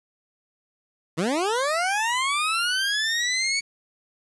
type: linear sweep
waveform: 20% pulse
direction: up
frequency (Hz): 146.83 to 2252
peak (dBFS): -17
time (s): 1.17-3.61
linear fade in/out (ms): 20
effects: resampled to 24000 Hz + 8-bit